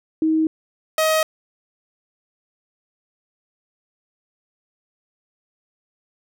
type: tone pair in turn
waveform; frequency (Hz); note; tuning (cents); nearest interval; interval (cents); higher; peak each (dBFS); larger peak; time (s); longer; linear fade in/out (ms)
sine / sawtooth; 316.7 / 631.2; D#4 / D#5; +31 / +25; octave; 1194; second; -15 / -12; second; 0.22-0.47 / 0.98-1.23; neither; 2
effects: none